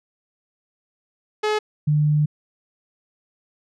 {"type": "tone pair in turn", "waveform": ["sawtooth", "sine"], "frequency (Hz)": [425.7, 149.94], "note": ["G#4", "D3"], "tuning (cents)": [43, 36], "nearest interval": "octave + tritone", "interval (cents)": 1807, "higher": "first", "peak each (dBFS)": -15, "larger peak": "neither", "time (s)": [[1.43, 1.59], [1.87, 2.26]], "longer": "second", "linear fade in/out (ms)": 10, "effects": ["low-pass 5000 Hz 12 dB/octave"]}